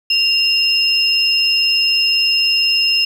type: tone pair together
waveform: sine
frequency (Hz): 2783 / 5171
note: F7 / E8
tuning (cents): -7 / -34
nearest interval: major seventh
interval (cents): 1073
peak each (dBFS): -14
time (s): 0.1-3.05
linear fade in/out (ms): 5
effects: tanh soft clip ceiling -5 dBFS + 7-bit